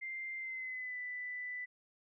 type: tone with pitch glide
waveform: sine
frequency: 2093 to 1988.1 Hz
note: C7 to B6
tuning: 0 to +11 cents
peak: -39 dBFS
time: 0.01-1.66 s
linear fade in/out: 20 ms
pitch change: -89 cents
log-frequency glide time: 0.37-0.98 s
effects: none